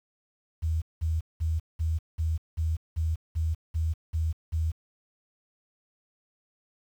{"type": "tone bursts", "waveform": "sine", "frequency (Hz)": 80.4, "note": "E2", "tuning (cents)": -43, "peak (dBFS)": -24, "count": 11, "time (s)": [0.62, 4.72], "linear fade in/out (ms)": 20, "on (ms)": 200, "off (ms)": 190, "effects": ["9-bit"]}